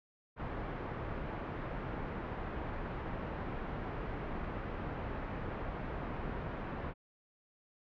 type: low-pass noise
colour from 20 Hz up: pink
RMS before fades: -40 dBFS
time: 0.36-6.94 s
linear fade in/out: 50 ms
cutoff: 1600 Hz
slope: 12 dB/octave
effects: low-pass 3000 Hz 12 dB/octave

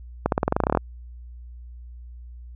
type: accelerating click train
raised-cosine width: 1 ms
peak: -5 dBFS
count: 14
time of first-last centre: 0.26-0.773 s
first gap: 62 ms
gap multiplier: 0.92
effects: added 60 Hz sine -38 dBFS peak until 2.55 s

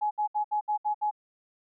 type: tone bursts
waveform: sine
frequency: 842 Hz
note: G#5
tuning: 24 cents sharp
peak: -24 dBFS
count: 7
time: 0.01-1.112 s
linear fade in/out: 20 ms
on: 100 ms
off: 67 ms
effects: none

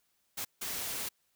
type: noise bursts at uneven times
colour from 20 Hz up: white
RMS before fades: -37 dBFS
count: 2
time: 0.37-0.45 / 0.61-1.09 s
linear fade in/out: 10 ms
effects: white hiss -75 dBFS RMS until 1.35 s

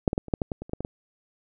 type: clicks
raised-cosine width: 2 ms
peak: -6 / -12 / -11 / -26 / -8 / -12 / -16 / -22 / -30 / -14 / -18 / -17 dBFS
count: 12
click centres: 0.078 / 0.131 / 0.179 / 0.283 / 0.338 / 0.418 / 0.518 / 0.62 / 0.695 / 0.734 / 0.806 / 0.849 s
effects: none

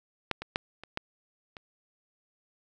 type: clicks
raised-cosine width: 0.3 ms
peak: -11 / -21 / -11 / -27 / -15 / -27 dBFS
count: 6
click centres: 0.313 / 0.42 / 0.559 / 0.836 / 0.974 / 1.568 s
effects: none

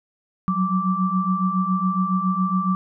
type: tone cluster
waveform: sine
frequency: 181.9 / 189.1 / 1169 Hz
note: F#3 / F#3 / D6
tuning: -29 / +38 / -8 cents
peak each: -23 dBFS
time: 0.48-2.75 s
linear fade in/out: 0 ms
effects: none

